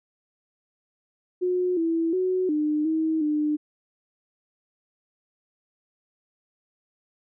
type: tone with pitch steps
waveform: sine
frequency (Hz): 362.3 / 329.5 / 369.9 / 302 / 318.3 / 300.7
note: F#4 / E4 / F#4 / D4 / D#4 / D4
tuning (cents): -36 / -1 / 0 / +48 / +39 / +41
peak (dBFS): -21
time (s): 1.41-3.57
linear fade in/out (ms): 20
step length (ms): 360
effects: none